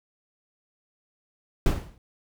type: noise with exponential decay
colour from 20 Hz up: brown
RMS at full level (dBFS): -18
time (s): 1.66-1.98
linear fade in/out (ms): 1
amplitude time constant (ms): 69
effects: none